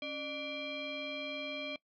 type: tone with frequency modulation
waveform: sine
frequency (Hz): 1480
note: F#6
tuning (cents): 0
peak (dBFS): -37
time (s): 0.02-1.76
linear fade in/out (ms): 2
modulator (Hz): 878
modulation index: 2.3
effects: noise-tail reverb RT60 0.1 s tail -21 dB re dry